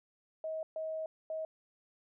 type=tone bursts at uneven times; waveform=sine; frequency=635 Hz; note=D#5; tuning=35 cents sharp; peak=-35 dBFS; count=3; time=0.44-0.63 / 0.76-1.06 / 1.3-1.45 s; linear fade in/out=2 ms; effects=none